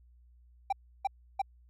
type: tone bursts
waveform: triangle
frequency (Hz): 784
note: G5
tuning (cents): 0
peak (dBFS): -24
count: 3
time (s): 0.7-1.418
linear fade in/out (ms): 5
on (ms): 26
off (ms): 320
effects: added 60 Hz sine -57 dBFS peak until 1.69 s